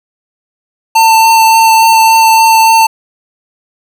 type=tone with vibrato; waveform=square; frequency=896 Hz; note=A5; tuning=31 cents sharp; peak=-4 dBFS; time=0.95-2.87 s; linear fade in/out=10 ms; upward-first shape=triangle; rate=3.5 Hz; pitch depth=12 cents each way; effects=none